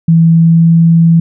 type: tone with pitch glide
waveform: sine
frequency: 164.81 to 166.05 Hz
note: E3 to E3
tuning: 0 to +13 cents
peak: -3 dBFS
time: 0.08-1.2 s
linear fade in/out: 5 ms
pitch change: +13 cents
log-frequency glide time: 0.3-0.72 s
effects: none